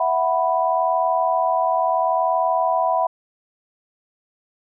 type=chord; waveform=sine; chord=E suspended second; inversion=none; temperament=equal; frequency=659.3 / 740 / 987.8 Hz; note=E5 / F#5 / B5; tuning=0 / 0 / 0 cents; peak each=-21 / -21 / -21 dBFS; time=0-3.07 s; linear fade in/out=5 ms; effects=none